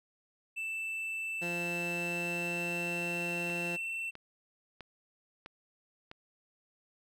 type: tone with pitch glide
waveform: triangle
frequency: 2652 to 2689 Hz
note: E7 to E7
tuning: +10 to +34 cents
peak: -33 dBFS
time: 0.56-4.11 s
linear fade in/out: 20 ms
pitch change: +24 cents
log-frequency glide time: 1.91-3.29 s
type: tone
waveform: 15% pulse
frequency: 173.3 Hz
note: F3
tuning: 13 cents flat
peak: -30 dBFS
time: 1.41-3.77 s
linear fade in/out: 20 ms
type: click train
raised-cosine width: 0.3 ms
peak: -29 dBFS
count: 5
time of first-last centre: 3.5-6.114 s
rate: 1.53 Hz
effects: none